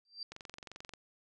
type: tone with exponential growth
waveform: sine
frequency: 4699 Hz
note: D8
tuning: in tune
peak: -36 dBFS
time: 0.05-0.23 s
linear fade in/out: 2 ms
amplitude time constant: 37 ms
type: click train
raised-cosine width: 0.2 ms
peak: -29 dBFS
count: 15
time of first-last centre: 0.32-0.937 s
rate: 22.7 Hz
effects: resampled to 24000 Hz